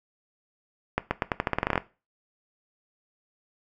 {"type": "accelerating click train", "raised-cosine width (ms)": 0.5, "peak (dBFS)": -8, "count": 14, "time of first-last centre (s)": [0.98, 1.778], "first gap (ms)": 130, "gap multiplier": 0.86, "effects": ["noise-tail reverb RT60 0.3 s tail -17 dB re dry"]}